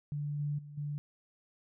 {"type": "tone with level steps", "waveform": "sine", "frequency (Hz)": 146.3, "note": "D3", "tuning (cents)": -6, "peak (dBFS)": [-33, -31, -45, -34], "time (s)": [0.12, 0.98], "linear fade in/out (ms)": 0, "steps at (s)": [0.39, 0.58, 0.77], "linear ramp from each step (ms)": 10, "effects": []}